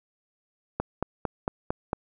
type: click train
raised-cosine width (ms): 1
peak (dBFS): -12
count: 6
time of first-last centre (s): 0.8-1.931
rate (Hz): 4.42
effects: none